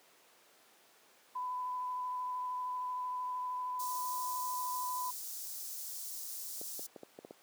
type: tone with vibrato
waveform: sine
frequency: 1001 Hz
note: B5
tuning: 23 cents sharp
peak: -35 dBFS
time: 1.35-5.11 s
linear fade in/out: 10 ms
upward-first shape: sine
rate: 13 Hz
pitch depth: 11 cents each way
type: high-pass noise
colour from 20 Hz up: white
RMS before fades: -43 dBFS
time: 3.79-6.87 s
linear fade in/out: 10 ms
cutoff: 4900 Hz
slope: 24 dB/octave
type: clicks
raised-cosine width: 2 ms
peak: -28 dBFS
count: 7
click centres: 6.614 / 6.794 / 6.962 / 7.033 / 7.189 / 7.249 / 7.309 s
effects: pink hiss -63 dBFS RMS until 7.42 s + high-pass 400 Hz 12 dB/octave